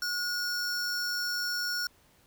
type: tone pair together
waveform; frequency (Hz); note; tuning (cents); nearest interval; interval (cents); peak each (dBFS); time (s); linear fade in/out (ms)
square; 1440 / 5452; F#6 / F8; -47 / -43; octave + major seventh; 2304; -33 / -33; 0.02-1.87; 2
effects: pink hiss -63 dBFS RMS until 2.26 s